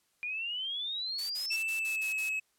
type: exponential sweep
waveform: sine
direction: up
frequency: 2400 to 5580 Hz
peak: -33 dBFS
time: 0.23-1.56 s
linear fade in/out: 0 ms
type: noise bursts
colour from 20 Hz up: blue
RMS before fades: -40 dBFS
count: 7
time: 1.18-2.296 s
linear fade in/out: 10 ms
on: 120 ms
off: 46 ms
type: tone with pitch glide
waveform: triangle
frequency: 2647 to 2573 Hz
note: E7 to E7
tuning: +7 to -43 cents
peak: -29 dBFS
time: 1.5-2.4 s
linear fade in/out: 10 ms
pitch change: -50 cents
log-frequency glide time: 1.78-2.09 s
effects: white hiss -73 dBFS RMS until 2.58 s + low-pass 12000 Hz 12 dB/octave